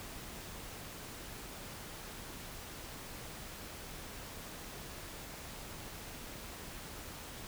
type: silence
effects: pink hiss -47 dBFS RMS until 7.47 s